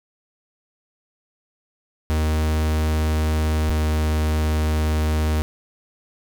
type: tone pair in turn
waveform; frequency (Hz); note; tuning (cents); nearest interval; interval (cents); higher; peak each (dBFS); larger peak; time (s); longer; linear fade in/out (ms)
45% pulse; 77.78 / 77.38; D#2 / D#2; 0 / -9; unison; 9; first; -18; neither; 2.1-3.7 / 3.7-5.42; second; 0
effects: none